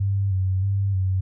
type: tone with vibrato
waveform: sine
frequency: 96.4 Hz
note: G2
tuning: 28 cents flat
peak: -19 dBFS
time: 0-1.21 s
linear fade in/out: 10 ms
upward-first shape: square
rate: 1.6 Hz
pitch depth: 40 cents each way
effects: none